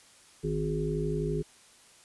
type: harmonic tone with a mistuned harmonic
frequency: 51.91 Hz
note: G#1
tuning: in tune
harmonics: 1 / 3 / 5 / 7 / 8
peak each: -37 / -31 / -39 / -35 / -33 dBFS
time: 0.43-1.43 s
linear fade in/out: 20 ms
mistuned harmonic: 1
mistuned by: +48 cents
effects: white hiss -57 dBFS RMS until 2.04 s + resampled to 24000 Hz